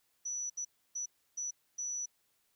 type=tone bursts at uneven times; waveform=sine; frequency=5920 Hz; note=F#8; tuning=in tune; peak=-35 dBFS; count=5; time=0.25-0.5 / 0.57-0.65 / 0.95-1.06 / 1.37-1.51 / 1.78-2.06 s; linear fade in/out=10 ms; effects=white hiss -75 dBFS RMS until 2.55 s